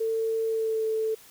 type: tone with pitch glide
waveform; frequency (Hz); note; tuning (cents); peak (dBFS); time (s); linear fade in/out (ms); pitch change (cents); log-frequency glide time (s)
sine; 448 to 440.6; A4 to A4; +31 to +2; -24; 0-1.15; 10; -29; 0.46-0.84
effects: white hiss -52 dBFS RMS until 1.3 s